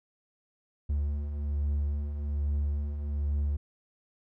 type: beating tone pair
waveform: triangle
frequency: 71.5 / 72.7 Hz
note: D2 / D2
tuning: -46 / -17 cents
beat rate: 1.2 Hz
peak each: -35 / -26 dBFS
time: 0.89-3.57 s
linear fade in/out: 10 ms
effects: none